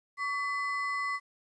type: ring-modulated tone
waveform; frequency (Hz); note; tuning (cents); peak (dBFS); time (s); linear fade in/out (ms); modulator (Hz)
triangle; 1568; G6; 0; -25; 0.17-1.2; 50; 440
effects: resampled to 22050 Hz + 11-bit